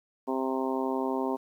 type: harmonic tone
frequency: 131.8 Hz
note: C3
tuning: 13 cents sharp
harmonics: 2 / 3 / 4 / 5 / 6 / 7 / 8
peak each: -31 / -32 / -37 / -37 / -39 / -35 / -40 dBFS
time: 0.27-1.37 s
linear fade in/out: 20 ms
effects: 10-bit